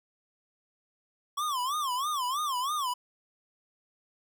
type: tone with vibrato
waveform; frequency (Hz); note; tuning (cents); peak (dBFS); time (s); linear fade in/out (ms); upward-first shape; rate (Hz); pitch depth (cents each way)
square; 1100; C#6; -14; -29; 1.37-2.94; 10; sine; 3.1; 200
effects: none